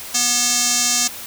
square tone with band-pass filter, 242.8 Hz, B3, 29 cents flat, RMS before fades -18 dBFS, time 0.14-1.08 s, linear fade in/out 10 ms, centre 6600 Hz, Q 2.7, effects white hiss -33 dBFS RMS until 1.26 s

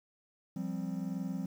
triangle chord, F suspended second, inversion none, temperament equal, 174.61 / 196 / 261.6 Hz, F3 / G3 / C4, 0 / 0 / 0 cents, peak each -36 / -36 / -38 dBFS, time 0.56-1.46 s, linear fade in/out 5 ms, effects 10-bit

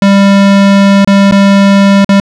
square tone with dropouts, 198 Hz, G3, 18 cents sharp, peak -3 dBFS, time 0.02-2.2 s, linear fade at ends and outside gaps 2 ms, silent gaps 1.047-1.074 / 1.312-1.322 / 2.046-2.091 s, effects low-pass 5000 Hz 12 dB/octave

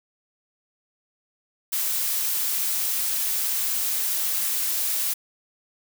blue noise, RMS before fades -25 dBFS, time 1.72-5.14 s, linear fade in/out 10 ms, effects none

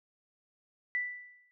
sine tone with exponential decay, 1975.5 Hz, B6, in tune, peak -27 dBFS, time 0.95-1.51 s, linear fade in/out 0 ms, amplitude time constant 120 ms, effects none

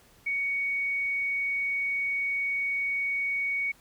sine tone, 2235 Hz, C#7, 14 cents sharp, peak -26 dBFS, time 0.26-3.72 s, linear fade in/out 10 ms, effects pink hiss -59 dBFS RMS until 3.8 s

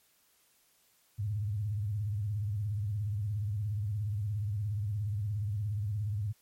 sine tone with vibrato, 103.8 Hz, G#2, in tune, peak -30 dBFS, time 1.18-6.33 s, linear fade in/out 20 ms, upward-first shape sine, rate 17 Hz, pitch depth 130 cents each way, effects white hiss -68 dBFS RMS until 6.41 s + MP3 64 kbps

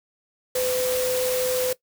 sine tone in noise, 506 Hz, B4, 42 cents sharp, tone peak -22 dBFS, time 0.55-1.73 s, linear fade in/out 5 ms, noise white, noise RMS -29 dBFS, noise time 0.55-1.73 s, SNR +4 dB, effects noise-tail reverb RT60 0.1 s tail -18 dB re dry

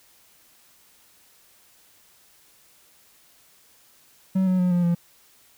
triangle tone with pitch steps, 189 / 184.58 / 180.26 / 176.04 / 171.92 Hz, F#3 / F#3 / F#3 / F3 / F3, +37 / -4 / -45 / +14 / -27 cents, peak -16 dBFS, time 4.35-4.95 s, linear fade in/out 10 ms, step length 120 ms, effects white hiss -57 dBFS RMS until 5.57 s

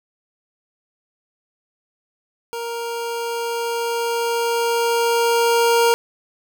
25% pulse tone with level ramp, 467.2 Hz, A#4, 4 cents sharp, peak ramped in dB -22 to -9 dBFS, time 2.53-5.94 s, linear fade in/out 0 ms, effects none

